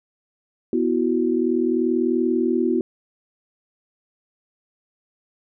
sine chord, B suspended fourth, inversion none, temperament equal, 246.9 / 329.6 / 370 Hz, B3 / E4 / F#4, 0 / 0 / 0 cents, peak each -22 dBFS, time 0.73-2.81 s, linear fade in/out 2 ms, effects none

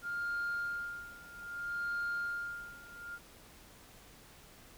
sine tone with tremolo, 1406 Hz, F6, 11 cents sharp, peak -31 dBFS, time 0.02-3.19 s, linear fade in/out 50 ms, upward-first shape sine, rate 0.62 Hz, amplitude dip 90%, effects tanh soft clip ceiling -31 dBFS + pink hiss -57 dBFS RMS until 4.77 s

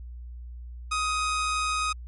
sawtooth tone with amplitude modulation, 1254 Hz, D#6, 13 cents sharp, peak -20 dBFS, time 0.91-1.93 s, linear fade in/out 10 ms, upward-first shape sine, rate 143 Hz, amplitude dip 25%, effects added 60 Hz sine -37 dBFS peak until 2.07 s + MP3 48 kbps

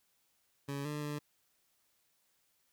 20% pulse tone with pitch steps, 140.6 / 148.8 / 147.7 Hz, C#3 / D3 / D3, +25 / +23 / +10 cents, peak -32 dBFS, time 0.68-1.19 s, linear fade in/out 10 ms, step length 170 ms, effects white hiss -75 dBFS RMS until 2.72 s

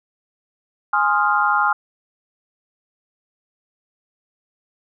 sine chord, F minor seventh, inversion first, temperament equal, 830.6 / 1046.5 / 1244.5 / 1396.9 Hz, Ab5 / C6 / Eb6 / F6, 0 / 0 / 0 / 0 cents, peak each -20 / -22 / -21 / -19 dBFS, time 0.93-1.73 s, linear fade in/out 5 ms, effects none

